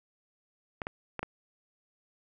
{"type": "clicks", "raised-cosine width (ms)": 0.5, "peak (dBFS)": -19, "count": 4, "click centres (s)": [0.818, 0.869, 1.193, 1.23], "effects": []}